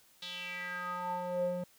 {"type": "tone with band-pass filter sweep", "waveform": "square", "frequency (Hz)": 178.8, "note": "F3", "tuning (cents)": 41, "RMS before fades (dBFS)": -37, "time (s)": [0.22, 1.64], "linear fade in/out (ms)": 5, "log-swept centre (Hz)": [3800, 380], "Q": 4.8, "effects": ["white hiss -64 dBFS RMS until 1.78 s"]}